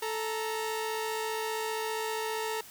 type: tone pair together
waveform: sawtooth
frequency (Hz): 438.6 / 932.3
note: A4 / A#5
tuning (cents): -6 / 0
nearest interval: octave + minor second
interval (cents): 1306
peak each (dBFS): -29 / -32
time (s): 0.02-2.61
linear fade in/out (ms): 5
effects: white hiss -50 dBFS RMS until 2.7 s